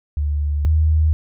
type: tone pair in turn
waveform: sine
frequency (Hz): 73.42 / 78.08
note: D2 / D#2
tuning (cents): 0 / +7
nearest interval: minor second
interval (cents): 107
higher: second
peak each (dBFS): -17 / -12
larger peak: second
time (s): 0.17-0.65 / 0.65-1.13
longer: neither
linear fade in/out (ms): 0
effects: none